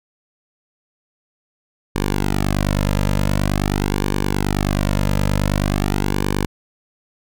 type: tone with flanger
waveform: sawtooth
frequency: 49.48 Hz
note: G1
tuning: 17 cents sharp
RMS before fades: -19 dBFS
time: 1.95-6.46 s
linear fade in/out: 10 ms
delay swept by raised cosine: 1.5 to 2.7 ms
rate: 0.46 Hz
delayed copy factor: -0.85
effects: none